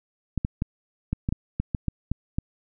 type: clicks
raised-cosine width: 5 ms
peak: -12 dBFS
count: 11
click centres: 0.377 / 0.449 / 0.621 / 1.13 / 1.289 / 1.325 / 1.6 / 1.748 / 1.883 / 2.116 / 2.385 s
effects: none